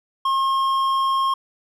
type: tone with hard clipping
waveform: triangle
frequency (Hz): 1074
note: C6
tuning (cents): +45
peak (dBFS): -19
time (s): 0.25-1.34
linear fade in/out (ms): 5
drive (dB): 10
effects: none